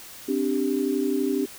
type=chord; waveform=sine; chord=C suspended second; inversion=none; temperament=equal; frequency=261.6 / 293.7 / 392 Hz; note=C4 / D4 / G4; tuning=0 / 0 / 0 cents; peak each=-26 dBFS; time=0.28-1.46 s; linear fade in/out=10 ms; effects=white hiss -43 dBFS RMS until 1.58 s